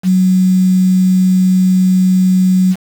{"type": "tone with quantisation", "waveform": "sine", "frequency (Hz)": 185.7, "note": "F#3", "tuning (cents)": 7, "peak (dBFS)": -7, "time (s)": [0.03, 2.76], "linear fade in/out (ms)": 50, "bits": 5, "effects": []}